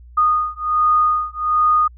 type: beating tone pair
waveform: sine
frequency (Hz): 1232 / 1233.3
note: D#6 / D#6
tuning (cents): -17 / -16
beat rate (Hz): 1.3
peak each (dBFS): -17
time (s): 0.17-1.88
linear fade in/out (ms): 10
effects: added 60 Hz sine -39 dBFS peak until 1.97 s